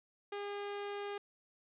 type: tone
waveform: sawtooth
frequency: 406.3 Hz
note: G#4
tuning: 38 cents flat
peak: -35 dBFS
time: 0.32-1.18 s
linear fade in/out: 5 ms
effects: resampled to 8000 Hz + 12-bit